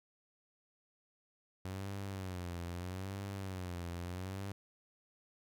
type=tone with vibrato; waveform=sawtooth; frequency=92.5 Hz; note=F#2; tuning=in tune; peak=-36 dBFS; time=1.65-4.52 s; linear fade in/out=0 ms; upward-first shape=sine; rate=0.78 Hz; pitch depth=120 cents each way; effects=none